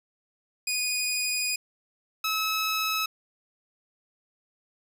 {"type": "tone pair in turn", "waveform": "15% pulse", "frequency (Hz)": [2472, 1292.6], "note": ["D#7", "E6"], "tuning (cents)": [-12, -34], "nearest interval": "major seventh", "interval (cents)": 1122, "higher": "first", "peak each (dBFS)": -19, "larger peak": "neither", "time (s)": [[0.67, 1.56], [2.24, 3.06]], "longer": "first", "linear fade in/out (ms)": 5, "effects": []}